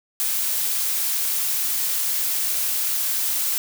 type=noise; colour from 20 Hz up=blue; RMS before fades=-23 dBFS; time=0.2-3.58 s; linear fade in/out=0 ms; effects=none